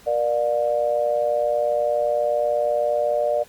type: tone with amplitude modulation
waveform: sine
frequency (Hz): 593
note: D5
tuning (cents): +17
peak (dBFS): -14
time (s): 0.06-3.44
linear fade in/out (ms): 20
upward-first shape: sine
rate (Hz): 120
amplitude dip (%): 95
effects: pink hiss -50 dBFS RMS until 3.48 s + Opus 48 kbps